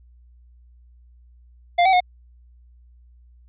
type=tone with pitch steps; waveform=square; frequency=699 / 761 / 724 Hz; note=F5 / F#5 / F#5; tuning=+1 / +48 / -38 cents; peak=-14 dBFS; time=1.78-2.005 s; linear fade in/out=10 ms; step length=75 ms; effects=added 60 Hz sine -48 dBFS peak until 3.48 s + resampled to 8000 Hz